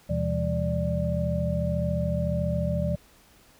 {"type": "tone cluster", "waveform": "sine", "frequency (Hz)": [79.4, 126.6, 168.3, 202.3, 588], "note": ["D#2", "B2", "E3", "G#3", "D5"], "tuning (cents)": [36, 43, 36, -45, 2], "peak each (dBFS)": [-30, -31, -28, -34, -30], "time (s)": [0.09, 2.96], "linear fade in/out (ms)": 10, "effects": ["pink hiss -57 dBFS RMS until 3.59 s"]}